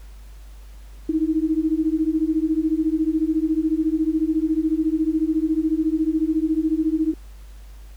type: beating tone pair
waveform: sine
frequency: 309 / 323 Hz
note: D#4 / E4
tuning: -12 / -35 cents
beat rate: 14 Hz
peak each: -21 dBFS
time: 1.09-7.14 s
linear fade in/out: 5 ms
effects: added 50 Hz sine -38 dBFS peak until 7.96 s + pink hiss -54 dBFS RMS until 7.96 s